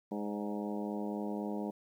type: harmonic tone with a mistuned harmonic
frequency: 103.83 Hz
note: G#2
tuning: in tune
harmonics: 2 / 3 / 4 / 5 / 6 / 7 / 8 / 9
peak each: -37 / -41 / -43 / -45 / -47 / -48 / -49 / -50 dBFS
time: 0.11-1.71 s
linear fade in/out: 10 ms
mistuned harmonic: 6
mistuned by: -38 cents
effects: 11-bit